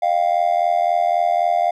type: tone with amplitude modulation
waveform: triangle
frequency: 698.5 Hz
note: F5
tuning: in tune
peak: -8 dBFS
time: 0.02-1.71 s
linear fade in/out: 10 ms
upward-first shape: sine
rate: 83.8 Hz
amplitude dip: 95%
effects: tanh soft clip ceiling -7 dBFS